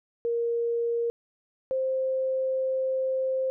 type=tone pair in turn; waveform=sine; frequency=468.3 / 524.5 Hz; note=A#4 / C5; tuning=+8 / +4 cents; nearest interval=major second; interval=196 cents; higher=second; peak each=-24 dBFS; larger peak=neither; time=0.25-1.1 / 1.71-3.5 s; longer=second; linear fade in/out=0 ms; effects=none